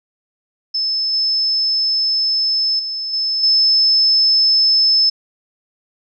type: tone with level steps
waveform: sine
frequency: 5240 Hz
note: E8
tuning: 11 cents flat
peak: -16 / -14 / -21 / -16 / -10 dBFS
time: 0.74-5.1 s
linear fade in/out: 10 ms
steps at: 1.13 / 2.79 / 3.13 / 3.43 s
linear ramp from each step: 5 ms
effects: none